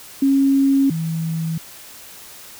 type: tone pair in turn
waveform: sine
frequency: 273.6 / 162.68 Hz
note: C#4 / E3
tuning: -23 / -23 cents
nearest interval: major sixth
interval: 900 cents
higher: first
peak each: -12 / -20 dBFS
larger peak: first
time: 0.22-0.9 / 0.9-1.58 s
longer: neither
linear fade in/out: 5 ms
effects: white hiss -40 dBFS RMS until 2.59 s